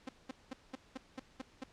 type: tone bursts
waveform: sawtooth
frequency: 261.6 Hz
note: C4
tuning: in tune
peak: -36 dBFS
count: 8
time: 0.07-1.638 s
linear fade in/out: 5 ms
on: 21 ms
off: 200 ms
effects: pink hiss -64 dBFS RMS until 1.72 s + low-pass 6000 Hz 12 dB/octave